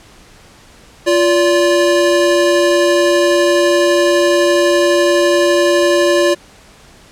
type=tone pair together; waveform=square; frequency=348.4 / 576.7 Hz; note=F4 / D5; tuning=-4 / -32 cents; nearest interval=major sixth; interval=872 cents; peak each=-13 dBFS; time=1.06-6.35 s; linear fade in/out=20 ms; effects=pink hiss -43 dBFS RMS until 7.11 s + low-pass 9000 Hz 12 dB/octave